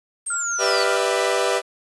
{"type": "exponential sweep", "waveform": "sine", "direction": "down", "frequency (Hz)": [8710, 4361], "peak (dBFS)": -24, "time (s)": [0.26, 0.84], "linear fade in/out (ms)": 10}
{"type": "tone with tremolo", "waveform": "sine", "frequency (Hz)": 1396.9, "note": "F6", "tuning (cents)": 0, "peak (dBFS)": -24, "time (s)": [0.3, 0.97], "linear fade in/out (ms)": 5, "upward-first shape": "triangle", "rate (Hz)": 5.3, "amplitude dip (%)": 30}
{"type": "chord", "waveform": "sawtooth", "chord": "E minor seventh", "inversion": "first", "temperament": "equal with one note detuned", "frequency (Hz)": [392, 493.9, 595.5, 659.3], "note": ["G4", "B4", "D5", "E5"], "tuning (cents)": [0, 0, 24, 0], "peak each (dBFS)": [-20, -19, -22, -21], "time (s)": [0.58, 1.62], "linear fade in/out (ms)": 50}
{"effects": ["resampled to 24000 Hz", "8-bit"]}